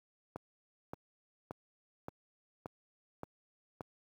click train, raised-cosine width 1 ms, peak -27 dBFS, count 7, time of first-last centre 0.36-3.808 s, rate 1.74 Hz, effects high-pass 80 Hz 12 dB/octave + 10-bit

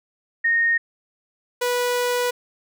sine / sawtooth tone pair in turn, 1851 / 490.3 Hz, A#6 / B4, -13 / -13 cents, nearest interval octave + major seventh, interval 2300 cents, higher first, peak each -16 dBFS, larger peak neither, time 0.44-0.78 / 1.61-2.31 s, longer second, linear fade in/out 10 ms, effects none

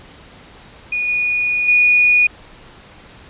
sine tone with level steps, 2458 Hz, D#7, 22 cents flat, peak -17 / -15 / -9 dBFS, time 0.92-2.27 s, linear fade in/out 5 ms, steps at 1.08 / 1.68 s, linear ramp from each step 5 ms, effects pink hiss -42 dBFS RMS until 3.29 s + resampled to 8000 Hz

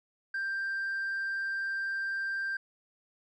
triangle tone with tanh clipping, 1579 Hz, G6, 12 cents sharp, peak -31 dBFS, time 0.34-2.57 s, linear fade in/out 5 ms, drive 6 dB, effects none

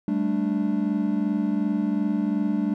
triangle chord, G suspended second, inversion none, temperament equal with one note detuned, 196 / 218.7 / 293.7 Hz, G3 / A3 / D4, 0 / -10 / 0 cents, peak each -24 dBFS, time 0.08-2.74 s, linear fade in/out 2 ms, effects none

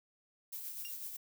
violet noise with tremolo, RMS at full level -42 dBFS, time 0.52-1.17 s, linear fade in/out 10 ms, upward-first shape sine, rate 8 Hz, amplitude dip 40%
25% pulse tone with exponential decay, 2794 Hz, F7, in tune, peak -36 dBFS, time 0.85-0.97 s, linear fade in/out 0 ms, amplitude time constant 24 ms
effects none

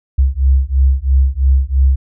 sine beating tone pair, 65.41 / 68.41 Hz, C2 / C#2, 0 / -22 cents, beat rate 3 Hz, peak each -12 dBFS, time 0.18-1.96 s, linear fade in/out 10 ms, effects none

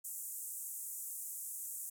pink band-pass noise, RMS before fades -44 dBFS, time 0.04-1.9 s, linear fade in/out 10 ms, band 7300 to 16000 Hz, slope 48 dB/octave, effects none

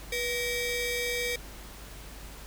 sawtooth ring-modulated tone, 1396 Hz, F6, 1 cent flat, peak -22 dBFS, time 0.12-1.36 s, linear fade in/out 5 ms, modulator 909 Hz, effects added 50 Hz sine -45 dBFS peak until 2.46 s + pink hiss -47 dBFS RMS until 2.46 s

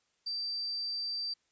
sine tone, 4676 Hz, D8, 8 cents flat, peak -33 dBFS, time 0.26-1.34 s, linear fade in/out 10 ms, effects white hiss -75 dBFS RMS until 1.51 s + resampled to 16000 Hz

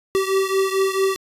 square beating tone pair, 384.2 / 388.7 Hz, G4 / G4, -35 / -15 cents, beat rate 4.5 Hz, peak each -20 / -23 dBFS, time 0.15-1.16 s, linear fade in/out 0 ms, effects resampled to 32000 Hz

